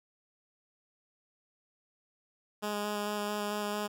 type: tone with vibrato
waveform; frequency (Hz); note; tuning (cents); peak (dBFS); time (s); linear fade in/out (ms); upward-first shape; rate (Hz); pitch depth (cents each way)
10% pulse; 207.7; G#3; 0; -24; 2.62-3.88; 20; square; 4.5; 10
effects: none